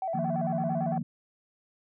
sine tone with vibrato, 710 Hz, F5, 28 cents sharp, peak -28 dBFS, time 0.02-0.98 s, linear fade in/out 2 ms, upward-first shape square, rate 8.9 Hz, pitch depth 120 cents each way
sine chord, Eb suspended second, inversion none, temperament equal, 155.56 / 174.61 / 233.1 Hz, Eb3 / F3 / Bb3, 0 / 0 / 0 cents, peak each -32 / -31 / -32 dBFS, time 0.14-1.03 s, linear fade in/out 10 ms
effects tanh soft clip ceiling -21 dBFS

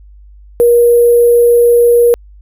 sine tone with sample-and-hold, 476.5 Hz, A#4, 38 cents sharp, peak -4 dBFS, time 0.6-2.14 s, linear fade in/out 0 ms, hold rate 11025 Hz, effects added 50 Hz sine -35 dBFS peak until 2.41 s

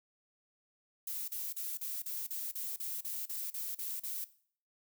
violet noise bursts, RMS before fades -39 dBFS, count 13, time 1.07-4.244 s, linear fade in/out 5 ms, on 210 ms, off 37 ms, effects noise-tail reverb RT60 0.5 s tail -17 dB re dry

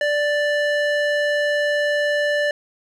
square tone with band-pass filter, 587.3 Hz, D5, in tune, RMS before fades -20 dBFS, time 0.01-2.51 s, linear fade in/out 2 ms, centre 1400 Hz, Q 1.2, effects none

